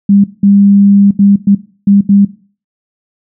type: tone bursts at uneven times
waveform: sine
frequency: 200.2 Hz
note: G3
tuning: 37 cents sharp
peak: -3 dBFS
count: 6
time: 0.09-0.24 / 0.43-1.11 / 1.19-1.36 / 1.47-1.55 / 1.87-2.01 / 2.09-2.25 s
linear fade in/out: 5 ms
effects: noise-tail reverb RT60 0.4 s tail -17 dB re dry